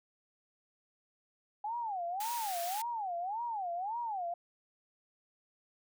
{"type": "tone with vibrato", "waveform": "sine", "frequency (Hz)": 809, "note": "G#5", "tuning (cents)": -46, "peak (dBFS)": -34, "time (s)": [1.64, 4.34], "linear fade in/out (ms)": 5, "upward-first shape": "sine", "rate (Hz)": 1.8, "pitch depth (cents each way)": 290}
{"type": "high-pass noise", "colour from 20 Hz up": "white", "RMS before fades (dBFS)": -42, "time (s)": [2.2, 2.82], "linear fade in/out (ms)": 5, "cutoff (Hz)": 1200, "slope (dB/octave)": 24}
{"effects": []}